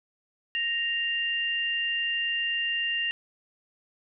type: tone pair together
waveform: sine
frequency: 1864.7 / 2792 Hz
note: A#6 / F7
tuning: 0 / -1 cents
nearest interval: perfect fifth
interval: 699 cents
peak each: -30 / -27 dBFS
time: 0.55-3.11 s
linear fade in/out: 0 ms
effects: none